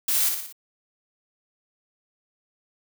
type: noise with echo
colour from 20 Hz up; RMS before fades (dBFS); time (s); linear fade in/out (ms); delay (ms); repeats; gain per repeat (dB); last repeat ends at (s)
blue; -23; 0.08-0.29; 5; 59; 4; -5; 0.526
effects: none